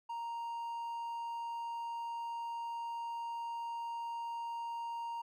triangle tone, 932.3 Hz, A#5, in tune, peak -36 dBFS, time 0.09-5.22 s, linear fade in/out 10 ms, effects none

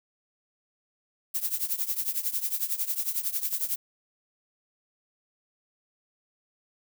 violet noise with tremolo, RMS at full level -26 dBFS, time 1.34-3.76 s, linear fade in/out 10 ms, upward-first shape triangle, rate 11 Hz, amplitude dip 90%, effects none

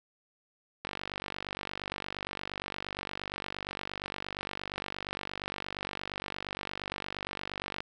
click train, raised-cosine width 0.3 ms, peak -19 dBFS, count 339, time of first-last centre 0.85-7.805 s, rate 48.6 Hz, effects none

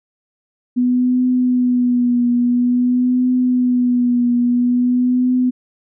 sine tone with vibrato, 246.9 Hz, B3, in tune, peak -12 dBFS, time 0.76-5.51 s, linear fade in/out 20 ms, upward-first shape triangle, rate 0.49 Hz, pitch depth 39 cents each way, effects none

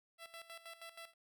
10% pulse tone with tremolo, 667 Hz, E5, 20 cents sharp, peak -40 dBFS, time 0.18-1.14 s, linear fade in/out 50 ms, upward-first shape square, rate 6.3 Hz, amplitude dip 75%, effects none

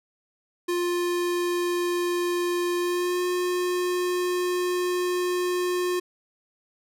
square tone with pitch glide, 351.5 to 358.7 Hz, F4 to F4, +11 to +46 cents, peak -24 dBFS, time 0.68-6 s, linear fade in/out 10 ms, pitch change +35 cents, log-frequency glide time 2.79-3.24 s, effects none

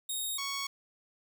10% pulse tone pair in turn, 3729 / 1111.1 Hz, A#7 / C#6, 0 / +4 cents, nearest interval octave + major sixth, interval 2096 cents, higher first, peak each -25 dBFS, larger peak neither, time 0.09-0.38 / 0.38-0.67 s, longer neither, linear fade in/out 5 ms, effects 10-bit

